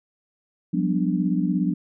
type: chord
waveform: sine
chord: G dominant seventh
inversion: third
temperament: equal with one note detuned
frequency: 179.21 / 196 / 246.9 / 293.7 Hz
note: F3 / G3 / B3 / D4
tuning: +45 / 0 / 0 / 0 cents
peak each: -23 / -26 / -27 / -26 dBFS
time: 0.73-1.74 s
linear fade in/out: 10 ms
effects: none